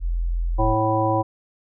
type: tone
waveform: sine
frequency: 42.52 Hz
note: F1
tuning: 46 cents flat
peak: -20 dBFS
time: 0-0.76 s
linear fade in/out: 50 ms
type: harmonic tone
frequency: 109.5 Hz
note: A2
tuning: 8 cents flat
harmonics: 1 / 3 / 5 / 7 / 9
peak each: -24 / -24 / -24 / -24 / -24 dBFS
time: 0.58-1.23 s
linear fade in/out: 20 ms
effects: none